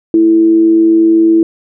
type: tone with amplitude modulation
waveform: sine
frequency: 329.6 Hz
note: E4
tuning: in tune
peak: -3 dBFS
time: 0.14-1.43 s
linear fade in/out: 2 ms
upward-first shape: sine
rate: 108 Hz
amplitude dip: 35%
effects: none